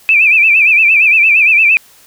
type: tone with vibrato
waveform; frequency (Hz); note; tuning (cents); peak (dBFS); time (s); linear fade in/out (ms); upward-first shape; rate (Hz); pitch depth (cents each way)
sine; 2489; D#7; 0; -5; 0.09-1.77; 0; sine; 8.7; 120
effects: white hiss -44 dBFS RMS until 2.06 s